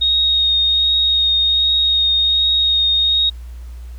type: tone with vibrato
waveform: sine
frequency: 3729 Hz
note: A#7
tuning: in tune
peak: -12 dBFS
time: 0.01-3.3 s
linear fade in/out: 10 ms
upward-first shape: triangle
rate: 1.3 Hz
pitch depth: 15 cents each way
effects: added 60 Hz sine -29 dBFS peak until 3.98 s + pink hiss -51 dBFS RMS until 3.98 s